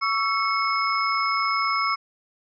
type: tone cluster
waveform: sine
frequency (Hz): 1124 / 1326 / 2190 / 5160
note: C#6 / E6 / C#7 / E8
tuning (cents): +24 / +10 / -22 / -38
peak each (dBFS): -24 / -26 / -27 / -31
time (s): 0.01-1.96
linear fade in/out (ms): 20
effects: none